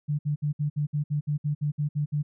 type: tone bursts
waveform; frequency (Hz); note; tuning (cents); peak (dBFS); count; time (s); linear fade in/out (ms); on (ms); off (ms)
sine; 147.6; D3; +9; -23; 13; 0.08-2.23; 20; 110; 60
effects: none